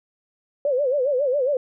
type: tone with vibrato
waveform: sine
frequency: 541 Hz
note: C#5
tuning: 42 cents flat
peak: -18 dBFS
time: 0.65-1.57 s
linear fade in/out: 2 ms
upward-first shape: sine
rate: 7.3 Hz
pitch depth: 160 cents each way
effects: none